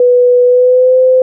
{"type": "tone with pitch glide", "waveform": "sine", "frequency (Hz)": [493, 513.6], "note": ["B4", "C5"], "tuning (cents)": [-3, -32], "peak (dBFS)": -4, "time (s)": [0, 1.22], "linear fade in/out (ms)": 2, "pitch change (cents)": 71, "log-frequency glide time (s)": [0.45, 0.98], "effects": []}